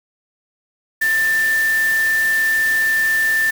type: tone in noise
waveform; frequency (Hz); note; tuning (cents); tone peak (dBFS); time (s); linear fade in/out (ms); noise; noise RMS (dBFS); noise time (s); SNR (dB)
sine; 1779; A6; +19; -14; 1.01-3.51; 10; white; -29; 1.01-3.51; +12
effects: none